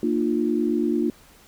sine tone cluster, 231.7 / 302.1 / 351.4 Hz, A#3 / D4 / F4, -10 / +49 / +11 cents, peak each -24 dBFS, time 0.03-1.1 s, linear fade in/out 2 ms, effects pink hiss -52 dBFS RMS until 1.47 s

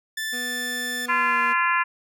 sawtooth tone, 1760 Hz, A6, in tune, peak -23 dBFS, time 0.17-1.06 s, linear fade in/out 5 ms
25% pulse tone with pitch glide, 244.3 to 238.7 Hz, B3 to A#3, -19 to +41 cents, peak -31 dBFS, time 0.32-1.54 s, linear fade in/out 20 ms, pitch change -40 cents, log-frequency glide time 1.15-1.39 s
harmonic tone, 343.9 Hz, F4, 27 cents flat, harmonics 3 / 4 / 5 / 6 / 7 / 8, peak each -22 / -27 / -24 / -30 / -29 / -32 dBFS, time 1.08-1.84 s, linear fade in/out 20 ms
effects none

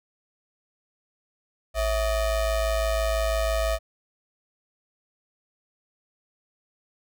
square ring-modulated tone, 300 Hz, D4, 37 cents sharp, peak -20 dBFS, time 1.74-3.79 s, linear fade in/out 50 ms, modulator 353 Hz, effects none

